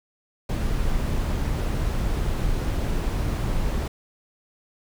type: noise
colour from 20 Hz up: brown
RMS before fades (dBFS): -24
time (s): 0.49-3.88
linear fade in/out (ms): 5
effects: none